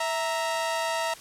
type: tone pair together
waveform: sawtooth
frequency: 656.2 / 932.3 Hz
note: E5 / A#5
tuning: -8 / 0 cents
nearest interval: tritone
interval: 608 cents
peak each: -25 dBFS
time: 0-1.14 s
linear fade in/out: 5 ms
effects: white hiss -46 dBFS RMS until 1.2 s + low-pass 10000 Hz 12 dB/octave